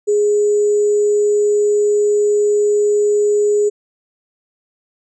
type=tone with sample-and-hold; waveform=sine; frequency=415.3 Hz; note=G#4; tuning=in tune; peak=-11 dBFS; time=0.07-3.7 s; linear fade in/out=20 ms; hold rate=7350 Hz; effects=resampled to 24000 Hz